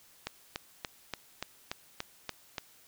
click train, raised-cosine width 0.2 ms, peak -17 dBFS, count 9, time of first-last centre 0.27-2.582 s, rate 3.46 Hz, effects white hiss -60 dBFS RMS until 2.87 s

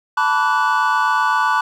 triangle chord, B minor seventh, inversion third, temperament equal with one note detuned, 880 / 987.8 / 1151.1 / 1480 Hz, A5 / B5 / D6 / F#6, 0 / 0 / -35 / 0 cents, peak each -18 dBFS, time 0.17-1.61 s, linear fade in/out 5 ms, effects none

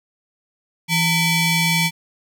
sawtooth ring-modulated tone, 1075 Hz, C6, 47 cents sharp, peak -9 dBFS, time 0.88-1.91 s, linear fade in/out 50 ms, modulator 1240 Hz, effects none

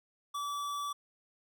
sine tone with hard clipping, 1153 Hz, D6, 32 cents flat, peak -36 dBFS, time 0.34-0.93 s, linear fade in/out 10 ms, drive 18 dB, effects none

